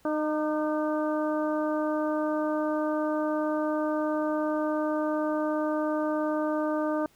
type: harmonic tone with a mistuned harmonic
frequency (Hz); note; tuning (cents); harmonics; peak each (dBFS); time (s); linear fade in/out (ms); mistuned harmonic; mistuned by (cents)
306.2; D#4; -28; 1 / 2 / 3 / 4 / 5; -28 / -29 / -36 / -36 / -41; 0.05-7.06; 2; 4; -25
effects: pink hiss -62 dBFS RMS until 7.15 s